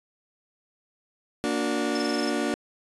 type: chord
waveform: 30% pulse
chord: Bb augmented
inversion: none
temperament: just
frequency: 233.1 / 291.4 / 364.2 Hz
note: Bb3 / D4 / F#4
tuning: 0 / -13 / -27 cents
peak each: -27 / -25 / -28 dBFS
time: 1.44-2.54 s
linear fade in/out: 0 ms
type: tone bursts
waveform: sine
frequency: 5274 Hz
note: E8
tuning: in tune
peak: -31 dBFS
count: 8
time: 1.95-2.298 s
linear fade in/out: 5 ms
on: 26 ms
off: 20 ms
effects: resampled to 24000 Hz